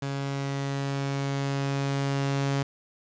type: tone with level ramp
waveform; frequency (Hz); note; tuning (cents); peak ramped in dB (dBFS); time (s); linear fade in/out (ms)
sawtooth; 138.59; C#3; 0; -25 to -20; 0.02-2.63; 5
effects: resampled to 16000 Hz + 8-bit